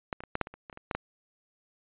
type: clicks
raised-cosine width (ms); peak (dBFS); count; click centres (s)
0.5; -16 / -26 / -25 / -14 / -12 / -25 / -30 / -27 / -30 / -28 / -15 / -15; 12; 0.128 / 0.205 / 0.237 / 0.354 / 0.413 / 0.471 / 0.54 / 0.698 / 0.728 / 0.774 / 0.912 / 0.95
effects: resampled to 8000 Hz